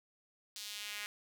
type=tone with high-pass filter sweep; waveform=sawtooth; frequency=207.4 Hz; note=G#3; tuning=2 cents flat; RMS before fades=-44 dBFS; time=0.56-1.06 s; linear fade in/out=0 ms; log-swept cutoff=4400 to 2000 Hz; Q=1.6; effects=none